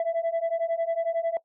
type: beating tone pair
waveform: sine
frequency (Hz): 659.3 / 670.3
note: E5 / E5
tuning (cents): 0 / +29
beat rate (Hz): 11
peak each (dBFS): -25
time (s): 0-1.37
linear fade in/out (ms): 2
effects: noise-tail reverb RT60 0.1 s tail -20 dB re dry + tanh soft clip ceiling -21 dBFS